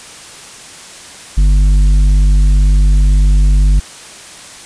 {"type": "tone with tanh clipping", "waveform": "triangle", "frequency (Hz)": 49, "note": "G1", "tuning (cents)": 0, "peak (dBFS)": -7, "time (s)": [1.37, 3.8], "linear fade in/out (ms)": 10, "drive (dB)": 12, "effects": ["white hiss -33 dBFS RMS until 4.65 s", "resampled to 22050 Hz"]}